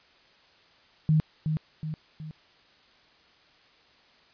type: tone with echo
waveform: sine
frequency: 155.56 Hz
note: D#3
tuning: in tune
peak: -18 dBFS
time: 1.09-1.2 s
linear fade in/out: 0 ms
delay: 370 ms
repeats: 3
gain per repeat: -6 dB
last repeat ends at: 2.31 s
effects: white hiss -59 dBFS RMS until 4.33 s + resampled to 11025 Hz